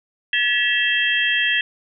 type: tone cluster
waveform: sine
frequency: 1714 / 1934 / 2673 / 3220 Hz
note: A6 / B6 / E7 / G7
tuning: -46 / -37 / +23 / +46 cents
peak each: -22 dBFS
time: 0.33-1.61 s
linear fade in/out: 2 ms
effects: none